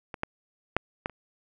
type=clicks; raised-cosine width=0.5 ms; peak=-21 / -13 / -7 / -13 / -30 dBFS; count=5; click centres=0.142 / 0.234 / 0.766 / 1.059 / 1.097 s; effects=none